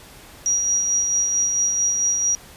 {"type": "tone with tremolo", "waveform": "sine", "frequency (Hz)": 5750, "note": "F8", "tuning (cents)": 50, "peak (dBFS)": -16, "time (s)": [0.46, 2.35], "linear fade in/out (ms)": 0, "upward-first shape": "sine", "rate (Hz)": 4.5, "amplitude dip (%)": 35, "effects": ["pink hiss -44 dBFS RMS until 2.56 s", "resampled to 32000 Hz"]}